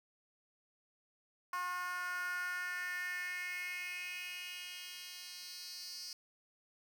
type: tone with high-pass filter sweep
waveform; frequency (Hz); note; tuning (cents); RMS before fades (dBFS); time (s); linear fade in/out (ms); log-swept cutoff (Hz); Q
10% pulse; 359.7; F#4; -49; -42; 1.53-6.13; 2; 1100 to 4800; 4.7
effects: 10-bit